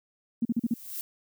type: noise with exponential growth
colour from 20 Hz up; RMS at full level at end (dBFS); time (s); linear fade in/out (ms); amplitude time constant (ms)
violet; -33; 0.41-1.01; 0; 130
type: tone bursts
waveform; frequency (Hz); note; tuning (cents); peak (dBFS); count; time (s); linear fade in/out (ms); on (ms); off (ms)
sine; 233.1; A#3; 0; -22; 5; 0.42-0.74; 5; 32; 40
effects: none